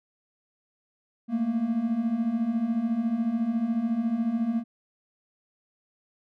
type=beating tone pair; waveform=triangle; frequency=219.2 / 233.2 Hz; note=A3 / A#3; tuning=-6 / +1 cents; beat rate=14 Hz; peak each=-28 / -23 dBFS; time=1.28-4.64 s; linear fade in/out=50 ms; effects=none